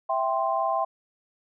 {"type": "chord", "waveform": "sine", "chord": "C major", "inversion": "first", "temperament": "equal", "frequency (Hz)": [659.3, 784, 1046.5], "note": ["E5", "G5", "C6"], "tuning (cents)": [0, 0, 0], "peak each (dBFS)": -27, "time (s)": [0.09, 0.85], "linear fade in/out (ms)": 10, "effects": []}